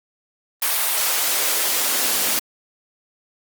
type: noise with high-pass filter sweep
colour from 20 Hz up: white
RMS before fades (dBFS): -20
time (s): 0.62-2.39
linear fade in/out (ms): 2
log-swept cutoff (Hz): 830 to 210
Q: 0.95
effects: Opus 32 kbps